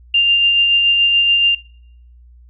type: tone with tremolo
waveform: sine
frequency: 2794 Hz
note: F7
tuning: in tune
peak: -9 dBFS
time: 0.14-1.55 s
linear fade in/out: 5 ms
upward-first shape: sine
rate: 7 Hz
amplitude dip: 30%
effects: noise-tail reverb RT60 0.7 s tail -23 dB re dry + added 60 Hz sine -41 dBFS peak until 2.49 s